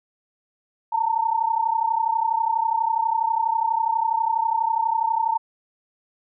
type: tone pair together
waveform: sine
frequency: 887.8 / 920 Hz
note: A5 / A#5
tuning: +15 / -23 cents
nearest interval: minor second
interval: 62 cents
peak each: -22 dBFS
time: 0.92-5.38 s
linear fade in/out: 10 ms
effects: none